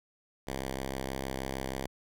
5% pulse tone with vibrato, 66.4 Hz, C2, 26 cents sharp, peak -23 dBFS, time 0.47-1.87 s, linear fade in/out 5 ms, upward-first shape sine, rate 3.1 Hz, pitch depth 10 cents each way, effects none

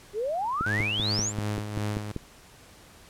sine exponential sweep, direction up, 392 to 7700 Hz, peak -26 dBFS, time 0.13-1.33 s, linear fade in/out 50 ms
click train, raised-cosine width 3 ms, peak -18 dBFS, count 9, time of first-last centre 0.61-2.163 s, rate 5.15 Hz
sawtooth tone with tremolo, 105 Hz, G#2, 19 cents sharp, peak -23 dBFS, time 0.66-2.12 s, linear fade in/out 5 ms, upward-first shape sine, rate 2.7 Hz, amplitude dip 55%
effects pink hiss -52 dBFS RMS until 3.09 s + low-pass 12000 Hz 12 dB/octave

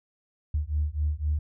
sine beating tone pair, 73.42 / 77.32 Hz, D2 / D#2, 0 / -10 cents, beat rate 3.9 Hz, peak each -27 dBFS, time 0.54-1.39 s, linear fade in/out 5 ms, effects tanh soft clip ceiling -17 dBFS

